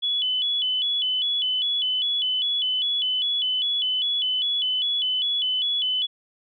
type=tone with vibrato; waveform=sine; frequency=3200 Hz; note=G7; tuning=35 cents sharp; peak=-21 dBFS; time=0.02-6.07 s; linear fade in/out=20 ms; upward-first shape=square; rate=2.5 Hz; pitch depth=100 cents each way; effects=none